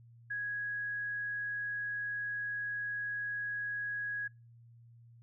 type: tone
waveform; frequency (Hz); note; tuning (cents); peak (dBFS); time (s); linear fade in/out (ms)
sine; 1661.2; G#6; 0; -34; 0.3-4.28; 10
effects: noise-tail reverb RT60 0.3 s tail -26 dB re dry + added 117 Hz sine -55 dBFS peak until 5.22 s